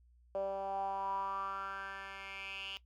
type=tone with band-pass filter sweep; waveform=10% pulse; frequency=195.1 Hz; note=G3; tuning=8 cents flat; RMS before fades=-40 dBFS; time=0.35-2.77 s; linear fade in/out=0 ms; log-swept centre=570 to 3000 Hz; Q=6.2; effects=noise-tail reverb RT60 0.1 s tail -17 dB re dry + added 60 Hz sine -62 dBFS peak until 2.85 s